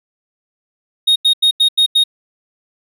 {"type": "tone bursts", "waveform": "triangle", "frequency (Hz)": 3729, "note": "A#7", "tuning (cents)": 0, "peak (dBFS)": -7, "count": 6, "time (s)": [1.07, 2.039], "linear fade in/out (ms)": 10, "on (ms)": 89, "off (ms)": 87, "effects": []}